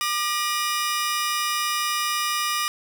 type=tone cluster; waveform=sawtooth; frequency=1200 / 1908 / 2920 / 5110 Hz; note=D6 / A#6 / F#7 / D#8; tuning=+37 / +40 / -24 / +45 cents; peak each=-21 / -28 / -27 / -30 dBFS; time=0.01-2.68 s; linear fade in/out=0 ms; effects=none